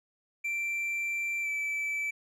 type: tone with pitch glide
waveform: triangle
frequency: 2350 to 2314 Hz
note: D7 to D7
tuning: +1 to -26 cents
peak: -28 dBFS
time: 0.44-2.11 s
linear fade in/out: 10 ms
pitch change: -27 cents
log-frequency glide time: 1.42-1.48 s
effects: none